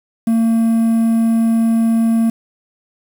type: tone with quantisation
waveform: triangle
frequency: 227.1 Hz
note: A#3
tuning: 45 cents flat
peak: -9 dBFS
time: 0.27-2.3 s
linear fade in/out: 5 ms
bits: 6
effects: none